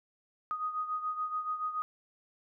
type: beating tone pair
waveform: sine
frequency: 1244.5 / 1251.5 Hz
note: D#6 / D#6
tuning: 0 / +10 cents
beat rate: 7 Hz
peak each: -33 / -39 dBFS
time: 0.51-1.82 s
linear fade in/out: 0 ms
effects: none